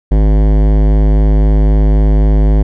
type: tone with hard clipping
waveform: sine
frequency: 51.91 Hz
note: G#1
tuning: in tune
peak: -8 dBFS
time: 0.11-2.63 s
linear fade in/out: 10 ms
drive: 18 dB
effects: none